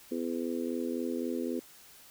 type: harmonic tone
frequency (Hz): 83.8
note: E2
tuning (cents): +29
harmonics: 3 / 4 / 5 / 6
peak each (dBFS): -34 / -36 / -38 / -40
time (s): 0.11-1.6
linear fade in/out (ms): 10
effects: white hiss -55 dBFS RMS until 2.1 s